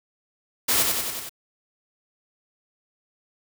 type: noise with echo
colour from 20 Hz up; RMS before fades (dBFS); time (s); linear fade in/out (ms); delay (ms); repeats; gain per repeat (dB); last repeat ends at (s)
white; -21; 0.68-0.83; 10; 93; 5; -3; 1.295
effects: none